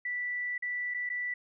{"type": "tone with dropouts", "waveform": "sine", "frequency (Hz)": 1968, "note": "B6", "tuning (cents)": -7, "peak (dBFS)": -31, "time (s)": [0.05, 1.34], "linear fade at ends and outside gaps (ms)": 5, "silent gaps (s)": [[0.58, 0.623], [0.94, 0.944], [1.092, 1.099]], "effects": []}